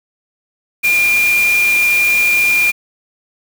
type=tone in noise; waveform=sine; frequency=2403 Hz; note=D7; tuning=39 cents sharp; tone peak=-10 dBFS; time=0.83-2.72 s; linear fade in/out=20 ms; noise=white; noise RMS=-23 dBFS; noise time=0.83-2.72 s; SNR=+10 dB; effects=none